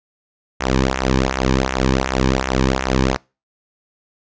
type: tone with flanger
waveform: sawtooth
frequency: 65.41 Hz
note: C2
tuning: in tune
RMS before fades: -18 dBFS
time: 0.6-3.17 s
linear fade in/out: 10 ms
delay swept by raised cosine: 0.21 to 1.51 ms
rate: 2.7 Hz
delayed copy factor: -0.85
effects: noise-tail reverb RT60 0.3 s tail -26 dB re dry + resampled to 16000 Hz